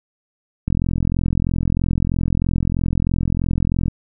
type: click train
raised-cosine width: 5 ms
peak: -7 dBFS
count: 139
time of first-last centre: 0.68-3.882 s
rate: 43.1 Hz
effects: none